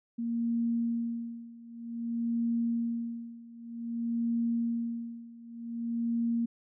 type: tone with tremolo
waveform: sine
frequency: 233.1 Hz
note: A#3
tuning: in tune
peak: -26 dBFS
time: 0.18-6.46 s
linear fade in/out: 10 ms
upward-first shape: sine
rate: 0.53 Hz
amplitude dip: 90%
effects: none

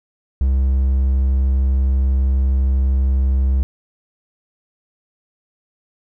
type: tone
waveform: triangle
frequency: 66.2 Hz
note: C2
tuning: 21 cents sharp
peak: -11 dBFS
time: 0.41-3.63 s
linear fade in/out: 0 ms
effects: none

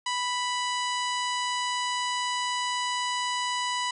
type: harmonic tone with a mistuned harmonic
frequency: 988 Hz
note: B5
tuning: in tune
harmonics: 1 / 2 / 3 / 4 / 5 / 6 / 7 / 8 / 9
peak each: -29 / -34 / -34 / -38 / -39 / -46 / -42 / -43 / -45 dBFS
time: 0.06-3.91 s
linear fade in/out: 5 ms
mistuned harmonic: 7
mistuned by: -27 cents
effects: none

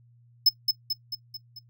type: tone with echo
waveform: square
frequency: 5200 Hz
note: E8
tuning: 24 cents flat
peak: -15 dBFS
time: 0.46-0.49 s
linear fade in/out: 5 ms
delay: 220 ms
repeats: 5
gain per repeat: -5 dB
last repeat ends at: 1.59 s
effects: noise-tail reverb RT60 0.1 s tail -17 dB re dry + added 119 Hz sine -55 dBFS peak until 1.69 s

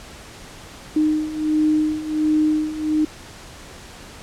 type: beating tone pair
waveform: sine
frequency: 306.5 / 307.9 Hz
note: D#4 / D#4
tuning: -26 / -18 cents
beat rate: 1.4 Hz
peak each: -22 / -18 dBFS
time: 0.96-3.05 s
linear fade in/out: 5 ms
effects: pink hiss -40 dBFS RMS until 4.22 s + low-pass 9000 Hz 12 dB/octave

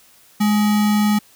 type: tone with sample-and-hold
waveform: sine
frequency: 209.5 Hz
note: G#3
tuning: 15 cents sharp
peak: -13 dBFS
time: 0.4-1.19 s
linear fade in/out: 10 ms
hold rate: 1050 Hz
effects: white hiss -51 dBFS RMS until 1.35 s

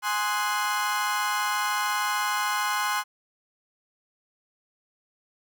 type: chord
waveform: 35% pulse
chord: Ab dominant seventh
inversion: none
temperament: equal with one note detuned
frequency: 830.6 / 1046.5 / 1253.9 / 1480 Hz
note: Ab5 / C6 / Eb6 / Gb6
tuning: 0 / 0 / +13 / 0 cents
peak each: -29 / -26 / -32 / -29 dBFS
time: 0.02-3.04 s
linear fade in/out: 50 ms
effects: none

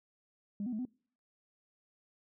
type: tone with pitch steps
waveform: sine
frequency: 203.5 / 249.7 / 214.7 / 252.5 Hz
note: G#3 / B3 / A3 / B3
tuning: -35 / +19 / -42 / +39 cents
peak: -33 dBFS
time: 0.6-0.852 s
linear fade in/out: 2 ms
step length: 63 ms
effects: noise-tail reverb RT60 0.5 s tail -26 dB re dry + tanh soft clip ceiling -30 dBFS

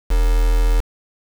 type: tone with quantisation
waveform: sine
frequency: 41.2 Hz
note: E1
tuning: in tune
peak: -12 dBFS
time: 0.1-0.81 s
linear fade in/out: 10 ms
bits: 4
effects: none

